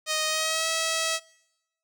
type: tone with pitch glide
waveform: 5% pulse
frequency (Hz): 622.3 to 648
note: D#5 to E5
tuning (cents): 0 to -30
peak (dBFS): -13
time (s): 0.06-1.2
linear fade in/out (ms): 50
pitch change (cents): +70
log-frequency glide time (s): 0.27-0.67
effects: noise-tail reverb RT60 1.0 s tail -25 dB re dry